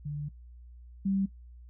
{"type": "tone pair in turn", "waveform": "sine", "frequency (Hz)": [146.83, 194.64], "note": ["D3", "G3"], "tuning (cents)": [0, -12], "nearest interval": "perfect fourth", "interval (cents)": 488, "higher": "second", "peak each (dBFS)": [-32, -25], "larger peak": "second", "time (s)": [[0.05, 0.29], [1.05, 1.26]], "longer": "first", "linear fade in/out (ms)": 10, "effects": ["noise-tail reverb RT60 0.1 s tail -17 dB re dry", "added 60 Hz sine -47 dBFS peak until 1.69 s"]}